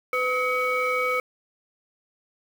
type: tone cluster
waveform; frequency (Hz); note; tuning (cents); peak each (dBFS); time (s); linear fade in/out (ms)
sine; 503 / 1275 / 2249; B4 / D#6 / C#7; +32 / +42 / +24; -25; 0.13-1.2; 2
effects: tanh soft clip ceiling -16 dBFS + 7-bit